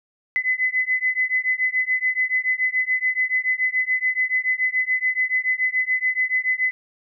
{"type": "beating tone pair", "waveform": "sine", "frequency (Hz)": [2017, 2024], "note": ["B6", "B6"], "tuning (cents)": [36, 42], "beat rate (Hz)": 7, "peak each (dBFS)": -22, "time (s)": [0.36, 6.71], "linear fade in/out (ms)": 0, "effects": []}